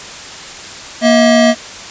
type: tone pair together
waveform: square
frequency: 235.8 / 640.1 Hz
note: A#3 / D#5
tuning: +20 / +49 cents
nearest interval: octave + perfect fourth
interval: 1729 cents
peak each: -10 dBFS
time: 1.01-1.55 s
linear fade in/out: 50 ms
effects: white hiss -29 dBFS RMS until 1.9 s + resampled to 16000 Hz